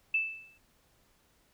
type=tone with exponential decay; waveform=sine; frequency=2637 Hz; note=E7; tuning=in tune; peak=-23 dBFS; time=0.14-0.58 s; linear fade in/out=5 ms; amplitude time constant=95 ms; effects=pink hiss -68 dBFS RMS until 1.53 s